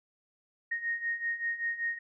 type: beating tone pair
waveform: sine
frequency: 1858 / 1863.2 Hz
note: A#6 / A#6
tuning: -6 / -1 cents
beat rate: 5.2 Hz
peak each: -36 / -32 dBFS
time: 0.71-1.99 s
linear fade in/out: 10 ms
effects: none